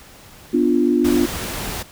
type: chord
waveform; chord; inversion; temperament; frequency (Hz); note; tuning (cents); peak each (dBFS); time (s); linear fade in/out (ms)
sine; B diminished; none; equal; 246.9 / 293.7 / 349.2; B3 / D4 / F4; 0 / 0 / 0; -18; 0.53-1.26; 10
type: noise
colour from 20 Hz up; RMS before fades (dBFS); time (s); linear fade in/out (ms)
pink; -27; 1.04-1.83; 10
effects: pink hiss -44 dBFS RMS until 1.91 s